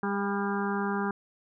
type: harmonic tone with a mistuned harmonic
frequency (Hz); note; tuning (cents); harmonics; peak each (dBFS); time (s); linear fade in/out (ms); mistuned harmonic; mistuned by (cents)
200.6; G3; +40; 1 / 2 / 4 / 5 / 6 / 7 / 8; -30 / -33 / -36 / -37 / -38 / -38 / -39; 0.03-1.11; 2; 5; -27
effects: none